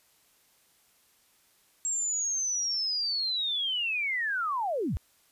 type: linear sweep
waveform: sine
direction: down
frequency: 7580 to 43.65 Hz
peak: -27 dBFS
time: 1.85-4.97 s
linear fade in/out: 0 ms
effects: white hiss -65 dBFS RMS until 5.31 s + resampled to 32000 Hz